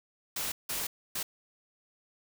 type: noise bursts at uneven times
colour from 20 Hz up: white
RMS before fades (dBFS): -34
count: 3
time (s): 0.36-0.52 / 0.69-0.87 / 1.15-1.23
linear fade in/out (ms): 5
effects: none